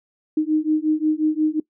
sine beating tone pair, 306.6 / 312.2 Hz, D#4 / D#4, -25 / +6 cents, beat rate 5.6 Hz, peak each -20 dBFS, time 0.37-1.6 s, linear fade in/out 5 ms, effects noise-tail reverb RT60 0.1 s tail -21 dB re dry

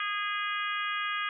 harmonic tone, 411.3 Hz, G#4, 17 cents flat, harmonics 3 / 4 / 5 / 6 / 7 / 8, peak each -33 / -35 / -37 / -39 / -40 / -41 dBFS, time 0-1.29 s, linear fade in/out 2 ms, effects none

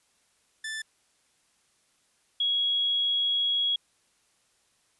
sawtooth / sine tone pair in turn, 1760 / 3322 Hz, A6 / G#7, 0 / 0 cents, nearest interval major seventh, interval 1100 cents, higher second, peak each -29 / -23 dBFS, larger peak second, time 0.64-0.82 / 2.4-3.76 s, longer second, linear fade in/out 5 ms, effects white hiss -68 dBFS RMS until 4.99 s + resampled to 24000 Hz

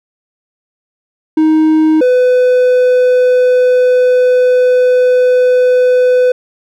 triangle tone pair in turn, 313.5 / 501.4 Hz, D#4 / B4, +13 / +26 cents, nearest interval minor sixth, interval 813 cents, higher second, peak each -4 dBFS, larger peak neither, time 1.37-2.01 / 2.01-6.32 s, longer second, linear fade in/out 5 ms, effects none

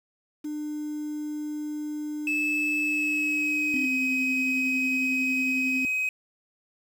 sine tone, 300 Hz, D4, 37 cents sharp, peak -29 dBFS, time 0.44-3.86 s, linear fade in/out 10 ms
triangle tone with pitch glide, 2611 to 2528 Hz, E7 to D#7, -17 to +27 cents, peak -22 dBFS, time 2.27-6.09 s, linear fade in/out 2 ms, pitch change -56 cents, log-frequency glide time 2.81-3.65 s
sine tone with tremolo, 261.6 Hz, C4, in tune, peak -25 dBFS, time 3.74-5.85 s, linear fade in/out 0 ms, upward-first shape triangle, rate 11 Hz, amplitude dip 35%
effects tanh soft clip ceiling -17 dBFS + 8-bit

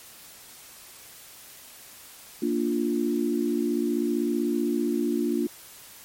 sine chord, Bb major, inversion none, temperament equal, 233.1 / 293.7 / 349.2 Hz, Bb3 / D4 / F4, 0 / 0 / 0 cents, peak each -27 dBFS, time 2.42-5.47 s, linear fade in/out 5 ms, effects white hiss -47 dBFS RMS until 6.04 s + MP3 64 kbps

